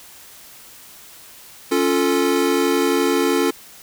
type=chord; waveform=square; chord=Db augmented; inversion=none; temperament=equal; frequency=277.2 / 349.2 / 440 Hz; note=Db4 / F4 / A4; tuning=0 / 0 / 0 cents; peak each=-21 dBFS; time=1.71-3.51 s; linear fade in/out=10 ms; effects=white hiss -43 dBFS RMS until 3.82 s